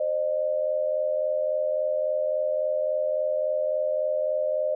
sine tone pair together, 525.4 / 609 Hz, C5 / D#5, +7 / -37 cents, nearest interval minor third, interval 256 cents, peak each -28 / -24 dBFS, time 0-4.75 s, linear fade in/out 5 ms, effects none

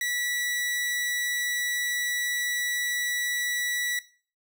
sawtooth tone, 1949 Hz, B6, 23 cents flat, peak -23 dBFS, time 0.01-3.99 s, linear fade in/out 2 ms, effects noise-tail reverb RT60 0.4 s tail -17 dB re dry

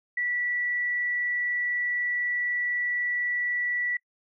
sine tone, 1954 Hz, B6, 19 cents flat, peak -25 dBFS, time 0.17-3.97 s, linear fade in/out 5 ms, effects noise-tail reverb RT60 0.1 s tail -25 dB re dry

